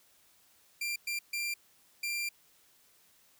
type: tone bursts at uneven times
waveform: sawtooth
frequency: 2376 Hz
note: D7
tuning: 20 cents sharp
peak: -29 dBFS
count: 4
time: 0.81-0.96 / 1.07-1.19 / 1.33-1.54 / 2.03-2.29 s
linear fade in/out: 5 ms
effects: white hiss -65 dBFS RMS until 3.39 s